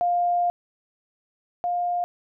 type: tone pair in turn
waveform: sine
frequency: 703 / 705.9 Hz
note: F5 / F5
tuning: +11 / +18 cents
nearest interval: unison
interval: 7 cents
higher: second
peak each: -19 / -22 dBFS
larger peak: first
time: 0.01-0.5 / 1.64-2.04 s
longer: first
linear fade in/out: 0 ms
effects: none